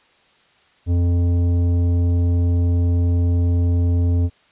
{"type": "tone with tanh clipping", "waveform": "sine", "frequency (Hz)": 87, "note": "F2", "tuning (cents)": -6, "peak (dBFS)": -16, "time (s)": [0.86, 4.3], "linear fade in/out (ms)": 50, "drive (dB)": 11, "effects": ["white hiss -56 dBFS RMS until 4.51 s", "resampled to 8000 Hz"]}